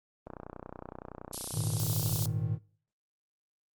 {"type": "click train", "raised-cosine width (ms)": 1, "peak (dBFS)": -27, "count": 62, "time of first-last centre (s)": [0.27, 2.257], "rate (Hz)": 30.7}
{"type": "high-pass noise", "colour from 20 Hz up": "white", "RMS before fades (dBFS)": -36, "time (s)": [1.33, 2.26], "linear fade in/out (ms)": 2, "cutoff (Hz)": 3600, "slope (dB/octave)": 24}
{"type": "chord", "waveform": "triangle", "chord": "Ab suspended second", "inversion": "none", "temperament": "just", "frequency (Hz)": [103.83, 116.8, 155.74], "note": ["Ab2", "Bb2", "Eb3"], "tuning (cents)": [0, 4, 2], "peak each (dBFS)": -32, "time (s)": [1.52, 2.59], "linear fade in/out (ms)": 50}
{"effects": ["noise-tail reverb RT60 0.5 s tail -23 dB re dry", "Opus 32 kbps"]}